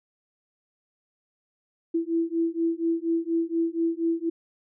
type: beating tone pair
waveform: sine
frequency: 329.9 / 334.1 Hz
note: E4 / E4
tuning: +1 / +23 cents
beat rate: 4.2 Hz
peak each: -26 dBFS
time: 1.94-4.3 s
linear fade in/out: 10 ms
effects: none